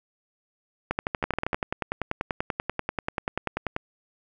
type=two click trains; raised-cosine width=0.5 ms; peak=-11 / -10 dBFS; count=27 / 9; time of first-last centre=1.24-3.764 / 0.91-1.545 s; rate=10.3 / 12.6 Hz; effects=none